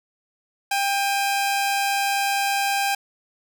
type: tone pair together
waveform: sawtooth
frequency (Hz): 795 / 2524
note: G5 / D#7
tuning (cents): +24 / +24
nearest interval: octave + minor sixth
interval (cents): 2000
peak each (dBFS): -17 / -26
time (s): 0.71-2.95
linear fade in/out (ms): 5
effects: none